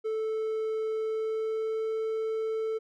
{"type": "tone with pitch glide", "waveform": "triangle", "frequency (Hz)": [438.9, 442], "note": ["A4", "A4"], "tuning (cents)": [-4, 8], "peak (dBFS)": -26, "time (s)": [0.04, 2.79], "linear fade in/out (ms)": 20, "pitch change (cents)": 12, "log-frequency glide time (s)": [0.91, 1.91], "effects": []}